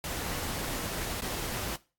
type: noise with dropouts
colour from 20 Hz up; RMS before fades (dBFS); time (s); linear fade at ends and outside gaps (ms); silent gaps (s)
pink; -35; 0.04-1.76; 1; 1.206-1.22
effects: noise-tail reverb RT60 0.3 s tail -18 dB re dry + AAC 64 kbps